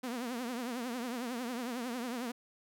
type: tone with vibrato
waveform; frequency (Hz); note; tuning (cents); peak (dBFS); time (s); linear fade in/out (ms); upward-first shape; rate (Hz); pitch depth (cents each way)
sawtooth; 243.5; B3; -24; -32; 0.03-2.32; 10; triangle; 11; 140
effects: none